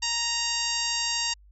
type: harmonic tone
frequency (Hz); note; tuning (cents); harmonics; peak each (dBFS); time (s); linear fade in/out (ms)
932.3; A#5; 0; 1 / 2 / 3 / 4 / 5 / 6 / 7 / 8; -36 / -36 / -32 / -36 / -30 / -34 / -35 / -34; 0.02-1.34; 10
effects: added 50 Hz sine -51 dBFS peak until 1.51 s